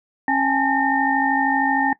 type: tone cluster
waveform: sine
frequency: 272.1 / 813 / 866 / 1823 Hz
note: C#4 / G#5 / A5 / A#6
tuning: -32 / -37 / -28 / -39 cents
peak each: -22 dBFS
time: 0.28-1.93 s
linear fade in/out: 2 ms
effects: noise-tail reverb RT60 0.1 s tail -19 dB re dry